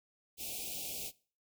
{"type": "band-stop noise", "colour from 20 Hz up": "white", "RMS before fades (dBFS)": -41, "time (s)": [0.37, 1.12], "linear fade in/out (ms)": 50, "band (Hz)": [810, 2300], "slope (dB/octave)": 96, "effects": ["noise-tail reverb RT60 0.4 s tail -21 dB re dry"]}